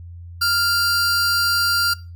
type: tone pair together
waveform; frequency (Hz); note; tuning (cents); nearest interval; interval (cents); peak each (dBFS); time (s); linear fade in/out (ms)
45% pulse; 1396.9 / 4715; F6 / D8; 0 / +6; octave + major sixth; 2106; -19; 0.41-1.94; 10
effects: noise-tail reverb RT60 0.3 s tail -21 dB re dry + added 86 Hz sine -34 dBFS peak until 2.15 s